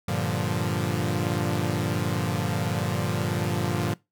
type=chord; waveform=sawtooth; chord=G minor seventh; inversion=none; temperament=equal; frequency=98 / 116.54 / 146.83 / 174.61 Hz; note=G2 / Bb2 / D3 / F3; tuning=0 / 0 / 0 / 0 cents; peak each=-26 dBFS; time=0.08-3.94 s; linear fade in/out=5 ms; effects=noise-tail reverb RT60 0.2 s tail -21 dB re dry